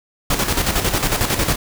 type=noise with tremolo; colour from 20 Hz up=pink; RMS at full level=-17 dBFS; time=0.3-1.56 s; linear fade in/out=5 ms; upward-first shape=square; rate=11 Hz; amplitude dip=55%; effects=none

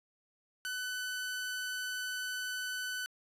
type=tone; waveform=sawtooth; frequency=1502 Hz; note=F#6; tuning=26 cents sharp; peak=-32 dBFS; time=0.65-3.06 s; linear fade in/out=0 ms; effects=resampled to 32000 Hz

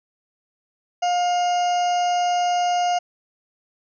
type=harmonic tone with a mistuned harmonic; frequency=710 Hz; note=F5; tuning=28 cents sharp; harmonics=1 / 2 / 3 / 4 / 6 / 7 / 8 / 9; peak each=-18 / -36 / -38 / -32 / -45 / -39 / -43 / -37 dBFS; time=1.02-2.99 s; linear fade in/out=10 ms; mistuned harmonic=6; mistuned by=+39 cents; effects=none

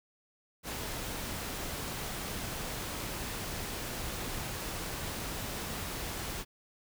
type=noise; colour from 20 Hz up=pink; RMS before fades=-38 dBFS; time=0.63-6.45 s; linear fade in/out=50 ms; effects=none

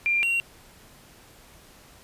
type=tone pair in turn; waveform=sine / triangle; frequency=2385 / 2750 Hz; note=D7 / F7; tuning=+26 / -27 cents; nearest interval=major second; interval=247 cents; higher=second; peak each=-20 dBFS; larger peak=neither; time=0.06-0.23 / 0.23-0.4 s; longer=neither; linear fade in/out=0 ms; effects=pink hiss -52 dBFS RMS until 2.03 s + resampled to 32000 Hz

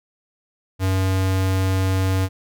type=tone; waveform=square; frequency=94.7 Hz; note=F#2; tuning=41 cents sharp; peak=-18 dBFS; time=0.79-2.29 s; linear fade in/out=50 ms; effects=none

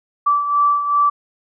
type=beating tone pair; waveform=sine; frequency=1160 / 1162.6 Hz; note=D6 / D6; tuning=-22 / -18 cents; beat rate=2.6 Hz; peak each=-14 / -21 dBFS; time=0.26-1.1 s; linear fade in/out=10 ms; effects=none

